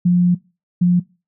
sine tone bursts at uneven times, 177.2 Hz, F3, 25 cents sharp, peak -10 dBFS, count 2, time 0.05-0.35 / 0.81-1 s, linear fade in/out 10 ms, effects noise-tail reverb RT60 0.3 s tail -22 dB re dry

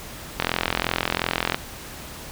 click train, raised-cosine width 0.3 ms, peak -4 dBFS, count 50, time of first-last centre 0.4-1.545 s, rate 42.8 Hz, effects pink hiss -38 dBFS RMS until 2.31 s

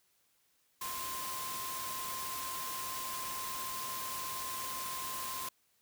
sine tone in noise, 1046.5 Hz, C6, in tune, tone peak -41 dBFS, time 0.81-5.49 s, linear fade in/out 5 ms, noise white, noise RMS -41 dBFS, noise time 0.81-5.49 s, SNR -3 dB, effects white hiss -73 dBFS RMS until 5.81 s

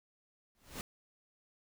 pink noise with exponential growth, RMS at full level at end -38 dBFS, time 0.55-0.81 s, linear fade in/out 0 ms, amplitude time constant 55 ms, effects none

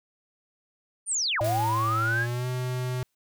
sine linear two-way sweep, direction down then up, 9500 to 581 to 1693 Hz, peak -24 dBFS, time 1.06-2.27 s, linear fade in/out 50 ms, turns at 1.41 s
square tone with pitch glide, 111.2 to 126.27 Hz, A2 to B2, +19 to +39 cents, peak -28 dBFS, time 1.41-3.03 s, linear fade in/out 0 ms, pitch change +220 cents, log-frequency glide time 2.01-2.47 s
white noise with exponential decay, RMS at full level -37 dBFS, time 1.44-3.15 s, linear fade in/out 5 ms, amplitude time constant 370 ms
effects none

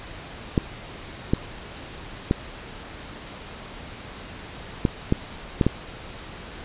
clicks, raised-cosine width 3 ms, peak -5 dBFS, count 7, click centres 0.578 / 1.335 / 2.311 / 4.852 / 5.124 / 5.612 / 5.666 s, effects pink hiss -39 dBFS RMS until 6.64 s + resampled to 8000 Hz

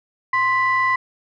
sine tone pair together, 1046.5 / 1975.5 Hz, C6 / B6, 0 / 0 cents, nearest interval major seventh, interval 1100 cents, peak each -17 / -18 dBFS, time 0.33-0.96 s, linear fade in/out 5 ms, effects tanh soft clip ceiling -10 dBFS

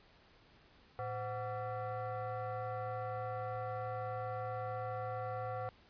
sine tone with frequency modulation, 112.1 Hz, A2, 33 cents sharp, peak -37 dBFS, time 0.99-5.69 s, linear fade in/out 0 ms, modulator 627 Hz, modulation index 1.6, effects pink hiss -64 dBFS RMS until 5.89 s + resampled to 11025 Hz

